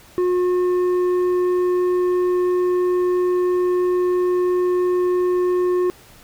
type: tone with tanh clipping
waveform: sine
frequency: 360.3 Hz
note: F#4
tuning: 46 cents flat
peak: -17 dBFS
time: 0.18-5.9 s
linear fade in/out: 0 ms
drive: 7 dB
effects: pink hiss -47 dBFS RMS until 6.23 s